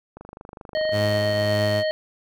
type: click train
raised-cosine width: 1 ms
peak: -25 dBFS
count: 33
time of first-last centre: 0.17-1.455 s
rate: 24.9 Hz
type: harmonic tone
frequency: 622.3 Hz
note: D#5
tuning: in tune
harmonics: 1 / 3 / 5 / 7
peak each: -21 / -31 / -36 / -34 dBFS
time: 0.75-1.91 s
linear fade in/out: 0 ms
type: tone with tremolo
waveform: sawtooth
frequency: 105.1 Hz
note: G#2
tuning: 21 cents sharp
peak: -18 dBFS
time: 0.91-1.84 s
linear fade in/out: 50 ms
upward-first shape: triangle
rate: 1.8 Hz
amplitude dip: 35%
effects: none